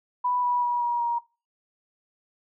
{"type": "tone with pitch steps", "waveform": "sine", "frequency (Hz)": [987.8, 977, 966.4, 955.8, 945.4], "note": ["B5", "B5", "B5", "A#5", "A#5"], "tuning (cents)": [0, -19, -38, 43, 24], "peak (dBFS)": -22, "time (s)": [0.24, 1.19], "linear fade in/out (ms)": 10, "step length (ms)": 190, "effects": ["noise-tail reverb RT60 0.3 s tail -21 dB re dry"]}